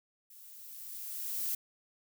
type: noise with level ramp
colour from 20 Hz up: violet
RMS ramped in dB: -55 to -33 dBFS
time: 0.3-1.55 s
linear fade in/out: 5 ms
effects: none